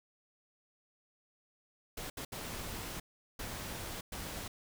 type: noise bursts at uneven times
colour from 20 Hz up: pink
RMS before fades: -42 dBFS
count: 5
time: 1.97-2.1 / 2.17-2.25 / 2.32-3 / 3.39-4.01 / 4.12-4.48 s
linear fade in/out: 5 ms
effects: none